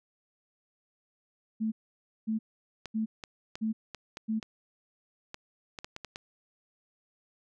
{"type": "tone bursts", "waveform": "sine", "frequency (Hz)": 219.8, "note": "A3", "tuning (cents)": -2, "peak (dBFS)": -27, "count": 5, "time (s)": [1.6, 4.4], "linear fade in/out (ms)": 20, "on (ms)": 120, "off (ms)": 550}
{"type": "clicks", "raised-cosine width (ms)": 0.2, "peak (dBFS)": -22, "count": 12, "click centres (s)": [2.857, 3.238, 3.555, 3.947, 4.171, 4.428, 5.344, 5.788, 5.845, 5.964, 6.047, 6.159]}
{"effects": []}